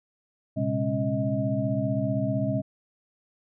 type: tone cluster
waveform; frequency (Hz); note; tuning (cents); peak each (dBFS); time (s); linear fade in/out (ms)
sine; 116.5 / 132 / 202.2 / 271.7 / 631; A#2 / C3 / G#3 / C#4 / D#5; -1 / +16 / -46 / -35 / +24; -30; 0.56-2.62; 20
effects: none